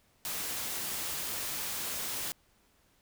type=noise; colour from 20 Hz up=white; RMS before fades=-36 dBFS; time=0.25-2.32 s; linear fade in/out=0 ms; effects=pink hiss -68 dBFS RMS until 3.01 s